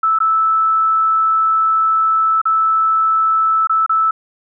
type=tone with dropouts; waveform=sine; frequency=1313 Hz; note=E6; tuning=7 cents flat; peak=-11 dBFS; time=0.03-4.11 s; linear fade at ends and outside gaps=5 ms; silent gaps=0.188-0.202 / 2.416-2.454 / 3.672-3.695 / 3.863-3.894 s; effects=none